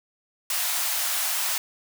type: high-pass noise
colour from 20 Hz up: white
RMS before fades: -26 dBFS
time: 0.5-1.58 s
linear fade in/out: 2 ms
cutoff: 620 Hz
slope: 48 dB/octave
effects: none